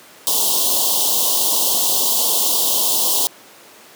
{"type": "band-stop noise", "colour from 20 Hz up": "white", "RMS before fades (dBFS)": -17, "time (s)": [0.27, 3.27], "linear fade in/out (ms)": 0, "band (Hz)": [1100, 2900], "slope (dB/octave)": 96, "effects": ["pink hiss -43 dBFS RMS until 3.95 s", "high-pass 300 Hz 12 dB/octave"]}